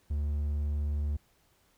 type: tone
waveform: triangle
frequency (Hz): 73.42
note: D2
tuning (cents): 0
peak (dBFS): -26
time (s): 0.1-1.17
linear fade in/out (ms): 10
effects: pink hiss -68 dBFS RMS until 1.77 s